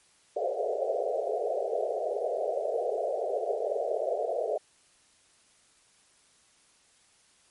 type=band-pass noise; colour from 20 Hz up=white; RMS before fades=-30 dBFS; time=0.36-4.58 s; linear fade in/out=5 ms; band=400 to 710 Hz; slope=96 dB/octave; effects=white hiss -63 dBFS RMS until 7.5 s + MP3 48 kbps